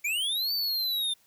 square linear two-way sweep, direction up then down, 2272 to 4600 to 3579 Hz, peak -27 dBFS, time 0.04-1.14 s, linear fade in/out 10 ms, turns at 0.53 s, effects white hiss -64 dBFS RMS until 1.26 s

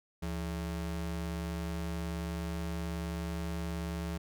square ring-modulated tone, 123.47 Hz, B2, in tune, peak -32 dBFS, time 0.22-4.18 s, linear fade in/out 10 ms, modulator 49.4 Hz, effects none

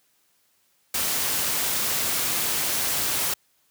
white noise, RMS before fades -25 dBFS, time 0.94-3.34 s, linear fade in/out 5 ms, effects white hiss -66 dBFS RMS until 3.7 s + high-pass 60 Hz 12 dB/octave

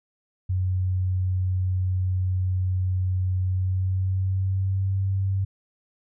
sine tone with pitch glide, 92.5 to 96.6 Hz, F#2 to G2, 0 to -25 cents, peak -21 dBFS, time 0.49-5.45 s, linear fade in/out 10 ms, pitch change +75 cents, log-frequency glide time 3.41-4.97 s, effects none

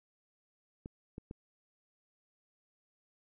clicks, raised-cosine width 3 ms, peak -30 dBFS, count 3, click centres 0.859 / 1.181 / 1.311 s, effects none

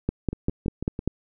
two click trains, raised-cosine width 3 ms, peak -10 / -17 dBFS, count 6 / 5, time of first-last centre 0.09-1.076 / 0.33-0.991 s, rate 5.07 / 6.05 Hz, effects none

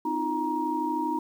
sine tone cluster, 256.2 / 309 / 341.6 / 942 Hz, C4 / D#4 / F4 / A#5, -36 / -12 / -38 / +18 cents, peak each -35 / -30 / -35 / -28 dBFS, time 0.05-1.19 s, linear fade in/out 5 ms, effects 9-bit

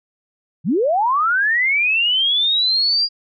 sine linear sweep, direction up, 127.5 to 4843 Hz, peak -14 dBFS, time 0.64-3.09 s, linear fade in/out 50 ms, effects none

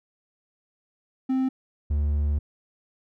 triangle tone pair in turn, 261.6 / 73.41 Hz, C4 / D2, 0 / 0 cents, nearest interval octave + minor seventh, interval 2200 cents, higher first, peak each -19 dBFS, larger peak neither, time 1.29-1.49 / 1.9-2.39 s, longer second, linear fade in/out 10 ms, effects none

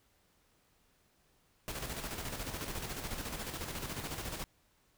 pink noise with tremolo, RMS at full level -39 dBFS, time 1.68-4.44 s, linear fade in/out 0 ms, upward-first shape square, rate 14 Hz, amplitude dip 45%, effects pink hiss -71 dBFS RMS until 4.97 s

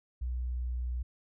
sine tone with pitch glide, 61.74 to 61.31 Hz, B1 to B1, 0 to -12 cents, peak -31 dBFS, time 0.21-1.03 s, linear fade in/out 10 ms, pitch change -12 cents, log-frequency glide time 0.35-0.74 s, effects none

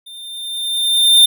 square tone with level ramp, 3605 Hz, A7, 41 cents sharp, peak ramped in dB -34 to -5 dBFS, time 0.06-1.26 s, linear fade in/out 10 ms, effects none

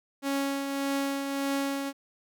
sawtooth tone with tremolo, 276.7 Hz, C#4, 3 cents flat, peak -22 dBFS, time 0.22-1.93 s, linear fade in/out 50 ms, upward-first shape triangle, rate 1.7 Hz, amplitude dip 45%, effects none

